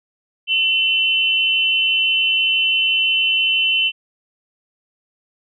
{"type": "tone pair together", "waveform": "sine", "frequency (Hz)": [2703, 3034], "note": ["E7", "F#7"], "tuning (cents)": [43, 43], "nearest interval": "major second", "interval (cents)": 200, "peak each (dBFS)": -17, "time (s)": [0.47, 3.92], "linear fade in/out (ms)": 50, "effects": []}